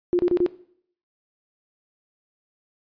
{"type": "tone bursts", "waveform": "sine", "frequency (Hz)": 353.5, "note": "F4", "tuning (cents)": 21, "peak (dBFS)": -16, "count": 4, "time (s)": [0.13, 0.463], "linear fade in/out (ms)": 0, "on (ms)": 60, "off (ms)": 31, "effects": ["noise-tail reverb RT60 0.6 s tail -18 dB re dry", "resampled to 11025 Hz"]}